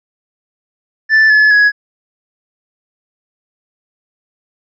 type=tone with pitch steps; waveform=triangle; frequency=1759 / 1715.8 / 1673.8 Hz; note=A6 / A6 / G#6; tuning=-1 / -44 / +13 cents; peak=-4 dBFS; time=1.09-1.72 s; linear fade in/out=50 ms; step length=210 ms; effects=resampled to 16000 Hz